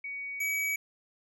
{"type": "tone pair in turn", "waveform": ["sine", "square"], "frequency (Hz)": [2250, 2275], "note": ["C#7", "C#7"], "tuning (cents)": [25, 44], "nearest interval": "unison", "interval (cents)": 19, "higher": "second", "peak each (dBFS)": [-35, -29], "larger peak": "second", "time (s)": [[0.04, 0.4], [0.4, 0.76]], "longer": "neither", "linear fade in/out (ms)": 5, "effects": []}